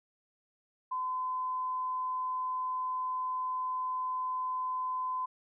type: tone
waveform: sine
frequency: 1020 Hz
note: C6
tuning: 44 cents flat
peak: -31 dBFS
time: 0.91-5.26 s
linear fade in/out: 10 ms
effects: none